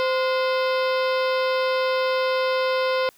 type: harmonic tone with a mistuned harmonic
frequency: 518 Hz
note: C5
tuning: 17 cents flat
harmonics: 1 / 2 / 3 / 4 / 5 / 6 / 7 / 8 / 9 / 10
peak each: -21 / -27 / -31 / -33 / -35 / -37 / -38 / -39 / -40 / -41 dBFS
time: 0-3.09 s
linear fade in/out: 0 ms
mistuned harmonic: 3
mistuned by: -130 cents
effects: white hiss -56 dBFS RMS until 3.17 s